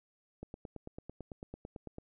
click train, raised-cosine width 2 ms, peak -30 dBFS, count 15, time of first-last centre 0.43-1.984 s, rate 9.01 Hz, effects none

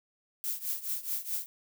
violet noise with tremolo, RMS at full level -31 dBFS, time 0.44-1.46 s, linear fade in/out 0 ms, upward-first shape triangle, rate 4.7 Hz, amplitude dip 90%, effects none

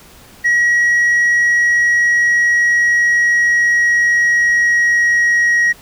sine tone with pitch glide, 1910 to 1895.7 Hz, A#6 to A#6, +42 to +29 cents, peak -7 dBFS, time 0.44-5.73 s, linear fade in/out 20 ms, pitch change -13 cents, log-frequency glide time 1.28-5.62 s, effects tanh soft clip ceiling -9 dBFS + pink hiss -42 dBFS RMS until 5.81 s

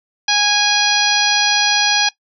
harmonic tone, 825 Hz, G#5, 12 cents flat, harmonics 1 / 2 / 3 / 4 / 5 / 6 / 7, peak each -20 / -20 / -20 / -20 / -20 / -20 / -20 dBFS, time 0.28-2.09 s, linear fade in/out 5 ms, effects noise-tail reverb RT60 0.1 s tail -20 dB re dry

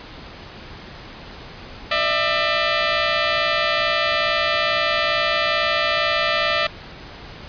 10% pulse tone pair together, 599 / 661.3 Hz, D5 / E5, +34 / +5 cents, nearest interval major second, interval 171 cents, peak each -12 dBFS, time 1.91-6.67 s, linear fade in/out 5 ms, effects pink hiss -38 dBFS RMS until 7.48 s + resampled to 11025 Hz

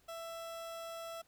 30% pulse tone, 664 Hz, E5, 12 cents sharp, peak -40 dBFS, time 0.08-1.22 s, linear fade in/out 10 ms, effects pink hiss -70 dBFS RMS until 1.27 s

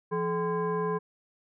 sine tone with frequency modulation, 428.6 Hz, A4, 45 cents flat, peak -26 dBFS, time 0.11-0.99 s, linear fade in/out 20 ms, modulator 600 Hz, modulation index 1.1, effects none

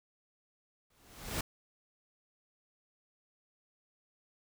pink noise with exponential growth, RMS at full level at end -33 dBFS, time 0.9-1.41 s, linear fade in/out 5 ms, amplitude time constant 110 ms, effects none

